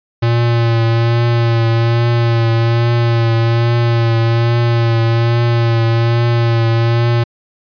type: tone with vibrato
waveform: square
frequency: 116.54 Hz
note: A#2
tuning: in tune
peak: -11 dBFS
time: 0.22-7.24 s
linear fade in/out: 10 ms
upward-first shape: triangle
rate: 1.2 Hz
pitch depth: 32 cents each way
effects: resampled to 11025 Hz